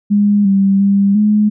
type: tone with pitch steps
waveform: sine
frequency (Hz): 205 / 195.7 / 198.8 / 210.6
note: G#3 / G3 / G3 / G#3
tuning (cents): -22 / -3 / +25 / +24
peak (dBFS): -8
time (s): 0.1-1.5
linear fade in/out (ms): 20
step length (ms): 350
effects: none